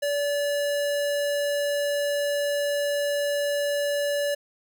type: tone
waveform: square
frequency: 576 Hz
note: D5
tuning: 34 cents flat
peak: -24 dBFS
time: 0.02-4.35 s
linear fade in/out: 10 ms
effects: none